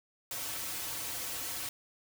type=noise with comb filter; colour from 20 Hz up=white; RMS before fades=-38 dBFS; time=0.31-1.69 s; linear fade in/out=2 ms; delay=4.9 ms; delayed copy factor=-0.75; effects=none